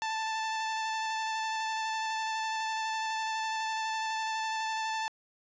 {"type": "tone with vibrato", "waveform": "sawtooth", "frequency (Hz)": 882, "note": "A5", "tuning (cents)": 4, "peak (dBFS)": -27, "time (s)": [0.02, 5.08], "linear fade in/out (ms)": 0, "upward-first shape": "square", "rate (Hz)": 12, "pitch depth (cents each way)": 9, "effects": ["resampled to 16000 Hz", "11-bit"]}